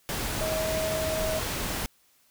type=tone in noise; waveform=sine; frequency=634 Hz; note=D#5; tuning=32 cents sharp; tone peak=-28 dBFS; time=0.41-1.39 s; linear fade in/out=0 ms; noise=pink; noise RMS=-31 dBFS; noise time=0.09-1.86 s; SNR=0 dB; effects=white hiss -64 dBFS RMS until 2.3 s